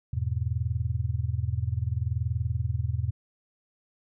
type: chord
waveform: sine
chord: E major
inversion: none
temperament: just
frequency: 82.41 / 103.01 / 123.61 Hz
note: E2 / G#2 / B2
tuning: 0 / -14 / +2 cents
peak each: -30 dBFS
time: 0.13-3.11 s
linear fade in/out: 5 ms
effects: none